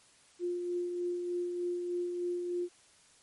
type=tone with tremolo; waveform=sine; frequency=352.6 Hz; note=F4; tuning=17 cents sharp; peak=-30 dBFS; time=0.39-2.69 s; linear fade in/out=50 ms; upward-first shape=sine; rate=3.3 Hz; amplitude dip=35%; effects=white hiss -62 dBFS RMS until 3.22 s + MP3 48 kbps